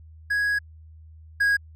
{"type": "tone pair in turn", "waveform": "triangle", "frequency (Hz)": [1661.2, 1645], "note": ["G#6", "G#6"], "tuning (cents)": [0, -17], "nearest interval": "unison", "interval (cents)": 17, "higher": "first", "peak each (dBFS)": [-19, -16], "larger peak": "second", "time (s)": [[0.3, 0.59], [1.4, 1.57]], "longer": "first", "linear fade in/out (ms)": 10, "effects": ["added 79 Hz sine -44 dBFS peak until 1.75 s"]}